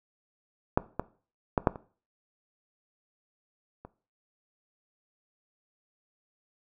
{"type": "clicks", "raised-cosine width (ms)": 1, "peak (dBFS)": [-7, -14, -9, -6, -26, -29], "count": 6, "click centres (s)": [0.775, 0.996, 1.578, 1.672, 1.758, 3.85], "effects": ["noise-tail reverb RT60 0.4 s tail -18 dB re dry"]}